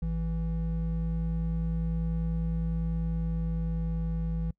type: tone pair together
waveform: triangle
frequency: 54.86 / 164.81 Hz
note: A1 / E3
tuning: -4 / 0 cents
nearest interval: octave + perfect fifth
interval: 1904 cents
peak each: -28 dBFS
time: 0.02-4.51 s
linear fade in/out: 5 ms
effects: noise-tail reverb RT60 0.1 s tail -25 dB re dry